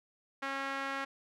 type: tone with band-pass filter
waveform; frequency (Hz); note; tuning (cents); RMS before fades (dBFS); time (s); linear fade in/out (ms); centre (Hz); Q
sawtooth; 272.9; C#4; -27; -37; 0.42-1.05; 10; 1600; 1.4
effects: none